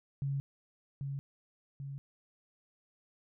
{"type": "tone with echo", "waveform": "sine", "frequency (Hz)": 138.6, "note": "C#3", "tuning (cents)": 0, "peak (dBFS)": -31, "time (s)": [0.22, 0.4], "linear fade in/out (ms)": 0, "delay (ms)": 790, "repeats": 2, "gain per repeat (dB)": -4, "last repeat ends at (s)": 1.98, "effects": []}